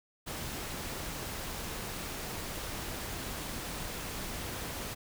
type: noise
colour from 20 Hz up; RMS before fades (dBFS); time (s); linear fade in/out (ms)
pink; -39; 0.26-4.95; 20
effects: none